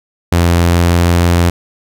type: tone with pitch glide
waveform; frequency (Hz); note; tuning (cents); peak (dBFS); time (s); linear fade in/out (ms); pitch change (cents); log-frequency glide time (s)
sawtooth; 85.9 to 86.55; F2 to F2; -28 to -15; -4; 0.32-1.5; 5; +13; 0.52-1.25
effects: none